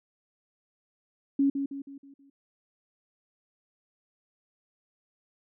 sine tone with echo, 277.2 Hz, C#4, in tune, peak -20 dBFS, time 1.39-1.5 s, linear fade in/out 5 ms, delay 160 ms, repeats 5, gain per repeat -7 dB, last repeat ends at 2.3 s, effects none

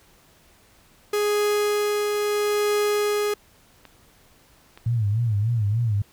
45% pulse tone with tremolo, 415.6 Hz, G#4, 1 cent sharp, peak -19 dBFS, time 1.13-3.34 s, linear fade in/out 5 ms, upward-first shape triangle, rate 0.76 Hz, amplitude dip 30%
clicks, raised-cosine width 0.3 ms, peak -27 dBFS, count 2, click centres 3.853 / 4.775 s
sine tone with vibrato, 110 Hz, A2, in tune, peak -19 dBFS, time 4.86-6.02 s, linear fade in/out 5 ms, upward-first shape sine, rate 3.4 Hz, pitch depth 150 cents each way
effects pink hiss -56 dBFS RMS until 6.12 s

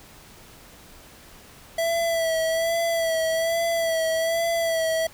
square tone with vibrato, 659.3 Hz, E5, in tune, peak -22 dBFS, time 1.78-5.07 s, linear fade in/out 5 ms, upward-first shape sine, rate 1.2 Hz, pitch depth 35 cents each way, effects pink hiss -48 dBFS RMS until 5.13 s

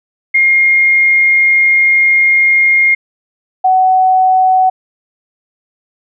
sine tone pair in turn, 2131 / 748.9 Hz, C7 / F#5, +31 / +21 cents, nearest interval octave + tritone, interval 1810 cents, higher first, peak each -6 dBFS, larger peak neither, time 0.34-2.95 / 3.64-4.7 s, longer first, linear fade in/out 10 ms, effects none

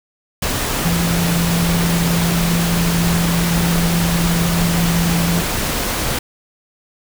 sine tone in noise, 170 Hz, F3, 46 cents flat, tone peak -15 dBFS, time 0.85-5.41 s, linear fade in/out 5 ms, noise pink, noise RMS -20 dBFS, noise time 0.42-6.19 s, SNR +2 dB, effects none

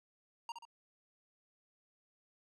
square tone with echo, 934 Hz, A#5, 3 cents sharp, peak -40 dBFS, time 0.49-0.52 s, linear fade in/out 2 ms, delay 66 ms, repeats 2, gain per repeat -6 dB, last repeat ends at 0.652 s, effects low-pass 7000 Hz 12 dB/octave

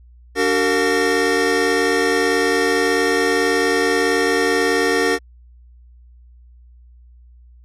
square tone cluster, 290 / 379.3 / 457.6 / 715 / 1832 Hz, D4 / F#4 / A#4 / F5 / A#6, -22 / +43 / -32 / +41 / -31 cents, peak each -24 / -22 / -20 / -28 / -22 dBFS, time 0.35-5.19 s, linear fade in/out 50 ms, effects added 60 Hz sine -43 dBFS peak until 7.64 s + low-pass 9000 Hz 12 dB/octave

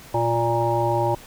harmonic tone, 117 Hz, A#2, 7 cents sharp, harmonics 1 / 3 / 5 / 7 / 8, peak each -25 / -25 / -25 / -25 / -25 dBFS, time 0.14-1.15 s, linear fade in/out 5 ms, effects pink hiss -44 dBFS RMS until 1.26 s

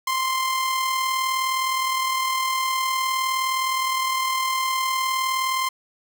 sawtooth tone with amplitude modulation, 1046.5 Hz, C6, in tune, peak -16 dBFS, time 0.07-5.69 s, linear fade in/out 5 ms, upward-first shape sine, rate 39.5 Hz, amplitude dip 35%, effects none

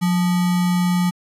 sine tone with sample-and-hold, 179 Hz, F3, 43 cents sharp, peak -15 dBFS, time 0.01-1.11 s, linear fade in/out 20 ms, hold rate 1050 Hz, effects resampled to 32000 Hz

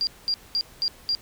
sine tone bursts, 4776 Hz, D8, 28 cents sharp, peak -21 dBFS, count 5, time 0.01-1.15 s, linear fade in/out 0 ms, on 60 ms, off 210 ms, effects pink hiss -50 dBFS RMS until 1.21 s

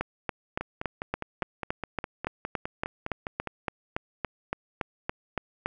two click trains, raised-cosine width 0.5 ms, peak -13 / -17 dBFS, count 21 / 15, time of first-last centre 0.01-5.66 / 0.61-3.473 s, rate 3.54 / 4.89 Hz, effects none

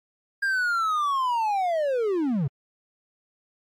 triangle linear sweep, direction down, 1621 to 122.1 Hz, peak -20 dBFS, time 0.42-2.48 s, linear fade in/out 10 ms, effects AAC 64 kbps

